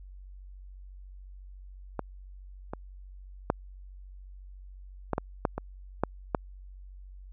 clicks, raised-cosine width 1 ms, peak -16 / -20 / -9 / -13 / -14 / -10 / -18 / -10 / -10 dBFS, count 9, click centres 1.993 / 2.735 / 3.501 / 5.133 / 5.181 / 5.452 / 5.58 / 6.036 / 6.348 s, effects added 47 Hz sine -44 dBFS peak until 7.32 s

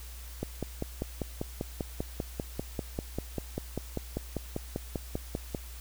click train, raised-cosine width 2 ms, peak -18 dBFS, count 27, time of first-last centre 0.43-5.548 s, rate 5.08 Hz, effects added 60 Hz sine -42 dBFS peak until 5.8 s + white hiss -50 dBFS RMS until 5.8 s

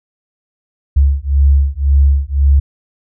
sine beating tone pair, 68.8 / 70.7 Hz, C#2 / C#2, -12 / +35 cents, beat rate 1.9 Hz, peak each -11 dBFS, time 0.96-2.6 s, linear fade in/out 10 ms, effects none

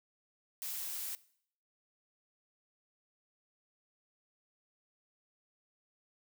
blue noise, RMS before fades -40 dBFS, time 0.62-1.15 s, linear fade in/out 0 ms, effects noise-tail reverb RT60 0.6 s tail -19 dB re dry

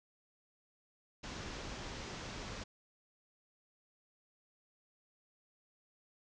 pink low-pass noise, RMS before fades -45 dBFS, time 1.23-2.64 s, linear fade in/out 10 ms, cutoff 6800 Hz, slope 48 dB/octave, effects none

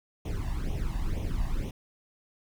brown noise with flanger, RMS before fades -30 dBFS, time 0.25-1.71 s, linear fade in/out 5 ms, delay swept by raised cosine 0.32 to 1.1 ms, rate 2.1 Hz, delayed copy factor +0.8, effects none

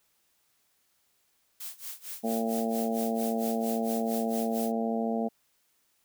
blue noise with tremolo, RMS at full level -38 dBFS, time 1.6-4.72 s, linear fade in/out 5 ms, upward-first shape sine, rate 4.4 Hz, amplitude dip 90%
harmonic tone, 113.7 Hz, A#2, 43 cents flat, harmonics 2 / 3 / 4 / 5 / 6 / 7, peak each -29 / -42 / -34 / -38 / -34 / -39 dBFS, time 2.23-5.29 s, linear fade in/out 20 ms
effects white hiss -71 dBFS RMS until 6.04 s

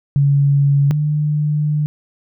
sine tone pair in turn, 141.1 / 149.82 Hz, C#3 / D3, +31 / +35 cents, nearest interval minor second, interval 104 cents, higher second, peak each -10 / -14 dBFS, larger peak first, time 0.16-0.91 / 0.91-1.86 s, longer second, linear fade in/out 0 ms, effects none

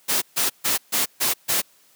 white noise bursts, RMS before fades -21 dBFS, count 6, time 0.08-1.62 s, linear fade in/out 20 ms, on 140 ms, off 140 ms, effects white hiss -57 dBFS RMS until 1.95 s + high-pass 150 Hz 12 dB/octave

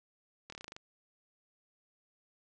slowing click train, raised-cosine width 0.2 ms, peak -28 dBFS, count 9, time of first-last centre 0.5-0.765 s, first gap 24 ms, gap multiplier 1.09, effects resampled to 22050 Hz

